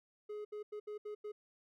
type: tone bursts at uneven times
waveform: triangle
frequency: 420 Hz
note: G#4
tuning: 19 cents sharp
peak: -39 dBFS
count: 6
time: 0.29-0.45 / 0.52-0.63 / 0.72-0.8 / 0.87-0.98 / 1.05-1.15 / 1.24-1.32 s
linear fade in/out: 10 ms
effects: none